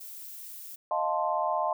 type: noise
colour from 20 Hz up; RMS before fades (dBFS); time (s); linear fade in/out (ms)
violet; -43; 0-0.76; 10
type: chord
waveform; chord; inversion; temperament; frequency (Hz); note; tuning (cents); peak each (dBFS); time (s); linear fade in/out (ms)
sine; F dominant seventh; third; equal; 622.3 / 698.5 / 880 / 1046.5; Eb5 / F5 / A5 / C6; 0 / 0 / 0 / 0; -31; 0.91-1.73; 2
effects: none